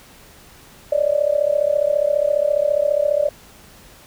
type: tone with amplitude modulation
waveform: sine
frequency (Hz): 587.3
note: D5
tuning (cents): 0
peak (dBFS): -11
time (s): 0.92-3.29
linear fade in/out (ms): 5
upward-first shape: sine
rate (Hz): 34.7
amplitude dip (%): 90
effects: pink hiss -46 dBFS RMS until 4.06 s